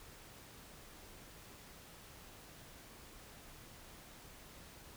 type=silence; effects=pink hiss -56 dBFS RMS until 4.96 s